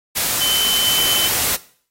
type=tone in noise; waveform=sine; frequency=3054 Hz; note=G7; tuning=46 cents flat; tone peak=-17 dBFS; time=0.4-1.29 s; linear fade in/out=20 ms; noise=white; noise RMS=-19 dBFS; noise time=0.15-1.57 s; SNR=-1 dB; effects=noise-tail reverb RT60 0.5 s tail -18 dB re dry + AAC 48 kbps